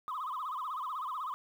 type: tone with vibrato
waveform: sine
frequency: 1127 Hz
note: C#6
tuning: 28 cents sharp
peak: -33 dBFS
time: 0.08-1.34 s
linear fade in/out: 0 ms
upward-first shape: sine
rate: 16 Hz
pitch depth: 220 cents each way
effects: tanh soft clip ceiling -32 dBFS + 10-bit